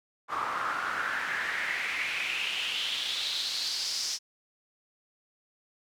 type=noise with band-pass filter sweep; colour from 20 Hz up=pink; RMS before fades=-32 dBFS; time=0.28-4.19 s; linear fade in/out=50 ms; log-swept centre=1100 to 5500 Hz; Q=4.5; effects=none